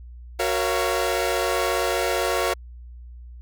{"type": "chord", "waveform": "sawtooth", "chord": "Gb major seventh", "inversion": "none", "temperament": "equal with one note detuned", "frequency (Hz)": [370, 466.2, 554.4, 681.7], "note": ["Gb4", "Bb4", "Db5", "F5"], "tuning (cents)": [0, 0, 0, -42], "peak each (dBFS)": -23, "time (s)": [0.39, 2.54], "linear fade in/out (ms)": 10, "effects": ["added 60 Hz sine -38 dBFS peak until 3.41 s"]}